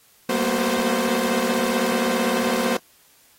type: tone cluster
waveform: sawtooth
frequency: 192.2 / 226.3 / 241.9 / 374.5 / 522 Hz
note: G3 / A3 / B3 / F#4 / C5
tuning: -34 / +49 / -36 / +21 / -4 cents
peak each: -27 / -22 / -21 / -25 / -21 dBFS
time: 0.29-2.77 s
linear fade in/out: 5 ms
effects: white hiss -56 dBFS RMS until 3.38 s + AAC 48 kbps